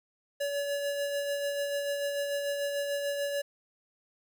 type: tone with tremolo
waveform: square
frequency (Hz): 569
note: C#5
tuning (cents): +45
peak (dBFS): -29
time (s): 0.4-3.42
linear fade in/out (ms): 10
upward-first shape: sine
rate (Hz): 6.8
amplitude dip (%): 35
effects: 10-bit

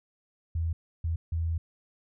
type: tone bursts at uneven times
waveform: sine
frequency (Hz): 82.41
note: E2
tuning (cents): 0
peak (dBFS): -26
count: 3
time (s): 0.55-0.73 / 1.04-1.16 / 1.32-1.58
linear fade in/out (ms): 5
effects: none

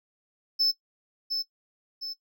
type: tone with echo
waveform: triangle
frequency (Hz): 5260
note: E8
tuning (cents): -5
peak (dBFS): -19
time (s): 0.59-0.72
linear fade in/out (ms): 20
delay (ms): 710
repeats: 2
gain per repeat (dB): -6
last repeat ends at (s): 2.14
effects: noise-tail reverb RT60 0.1 s tail -19 dB re dry

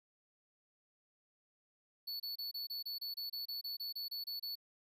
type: tone bursts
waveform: square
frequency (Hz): 4439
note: C#8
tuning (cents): +2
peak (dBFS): -40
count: 16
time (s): 2.07-4.555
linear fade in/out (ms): 10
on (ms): 130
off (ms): 27
effects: none

